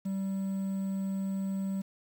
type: tone with quantisation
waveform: triangle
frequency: 193.5 Hz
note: G3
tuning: 22 cents flat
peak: -28 dBFS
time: 0.05-1.82 s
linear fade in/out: 10 ms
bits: 9
effects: none